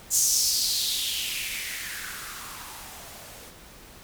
violet noise with band-pass filter sweep, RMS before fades -29 dBFS, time 0.1-3.53 s, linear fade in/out 50 ms, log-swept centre 7000 to 490 Hz, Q 3.8, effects pink hiss -48 dBFS RMS until 4.03 s

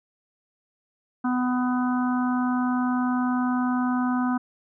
harmonic tone, 250 Hz, B3, 21 cents sharp, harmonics 1 / 3 / 4 / 5 / 6, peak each -22 / -32 / -33 / -33 / -36 dBFS, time 1.24-4.38 s, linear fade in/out 10 ms, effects none

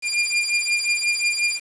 sawtooth beating tone pair, 2400 / 2405.6 Hz, D7 / D7, +37 / +41 cents, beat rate 5.6 Hz, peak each -19 dBFS, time 0.02-1.6 s, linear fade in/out 50 ms, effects resampled to 22050 Hz + 7-bit

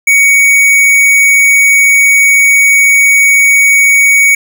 sine tone with tanh clipping, 2241 Hz, C#7, 18 cents sharp, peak -5 dBFS, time 0.07-4.35 s, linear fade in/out 5 ms, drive 17 dB, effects none

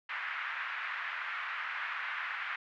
pink band-pass noise, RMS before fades -38 dBFS, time 0.09-2.56 s, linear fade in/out 5 ms, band 1300 to 2200 Hz, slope 24 dB/octave, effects none

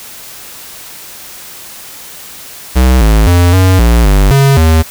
square tone with pitch steps, 63.7 / 53.8 / 87.9 / 93.3 / 58.3 / 49.12 / 137.6 / 80.1 Hz, C2 / A1 / F2 / F#2 / A#1 / G1 / C#3 / E2, -46 / -38 / +12 / +15 / +1 / +4 / -12 / -49 cents, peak -5 dBFS, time 2.75-4.83 s, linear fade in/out 20 ms, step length 260 ms, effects white hiss -30 dBFS RMS until 4.9 s

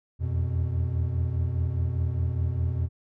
triangle tone cluster, 81.4 / 86.3 / 123.5 Hz, E2 / F2 / B2, -21 / -20 / 0 cents, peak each -31 / -24 / -27 dBFS, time 0.19-2.89 s, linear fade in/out 50 ms, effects none

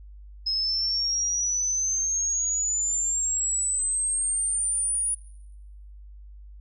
sine exponential sweep, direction up, 5120 to 9740 Hz, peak -23 dBFS, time 0.46-5.15 s, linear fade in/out 10 ms, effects noise-tail reverb RT60 1.0 s tail -26 dB re dry + added 50 Hz sine -42 dBFS peak until 6.6 s

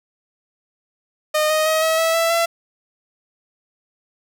sawtooth tone with pitch steps, 613 / 622.6 / 632.4 / 642.4 / 652.5 / 662.7 / 673.1 Hz, D#5 / D#5 / D#5 / E5 / E5 / E5 / E5, -26 / +1 / +28 / -45 / -18 / +9 / +36 cents, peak -12 dBFS, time 1.34-2.46 s, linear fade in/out 10 ms, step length 160 ms, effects none

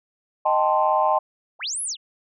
sine chord, A half-diminished seventh, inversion second, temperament equal, 622.3 / 784 / 880 / 1046.5 Hz, Eb5 / G5 / A5 / C6, 0 / 0 / 0 / 0 cents, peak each -22 dBFS, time 0.45-1.19 s, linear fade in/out 10 ms
sine linear two-way sweep, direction up then down, 465.4 to 11175 to 2532 Hz, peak -25 dBFS, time 1.59-1.97 s, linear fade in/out 50 ms, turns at 1.82 s
effects tanh soft clip ceiling -6 dBFS

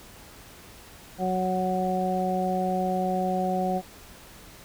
harmonic tone, 185 Hz, F#3, in tune, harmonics 1 / 2 / 3 / 4, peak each -28 / -32 / -31 / -27 dBFS, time 1.18-3.82 s, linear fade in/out 50 ms, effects pink hiss -48 dBFS RMS until 4.64 s

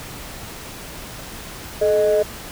sine tone pair together, 428.9 / 619 Hz, A4 / D#5, -44 / -9 cents, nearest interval tritone, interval 635 cents, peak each -16 / -15 dBFS, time 1.81-2.23 s, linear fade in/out 10 ms, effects tanh soft clip ceiling -9 dBFS + pink hiss -35 dBFS RMS until 2.51 s

